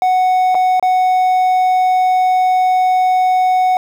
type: tone with dropouts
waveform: triangle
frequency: 740 Hz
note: F#5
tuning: in tune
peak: -8 dBFS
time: 0.02-3.77 s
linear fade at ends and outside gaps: 1 ms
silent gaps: 0.546-0.551 / 0.797-0.826 s
effects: 8-bit